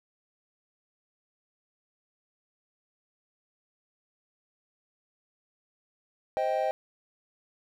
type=chord; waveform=triangle; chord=C minor; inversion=none; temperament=just; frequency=523.3 / 627.9 / 784.9 Hz; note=C5 / Eb5 / G5; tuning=0 / +16 / +2 cents; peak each=-29 / -27 / -28 dBFS; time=6.37-6.71 s; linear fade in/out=0 ms; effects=none